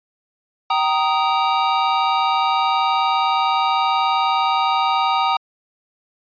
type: chord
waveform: square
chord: Eb major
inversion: first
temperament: equal with one note detuned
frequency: 773.2 / 932.3 / 1244.5 Hz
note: G5 / Bb5 / Eb6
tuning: -24 / 0 / 0 cents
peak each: -21 dBFS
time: 0.7-5.37 s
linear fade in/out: 5 ms
effects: resampled to 11025 Hz